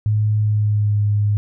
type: tone with pitch glide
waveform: sine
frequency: 106.5 to 103.71 Hz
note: G#2 to G#2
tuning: +44 to -2 cents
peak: -14 dBFS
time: 0.06-1.37 s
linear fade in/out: 0 ms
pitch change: -46 cents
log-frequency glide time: 0.38-1 s
effects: none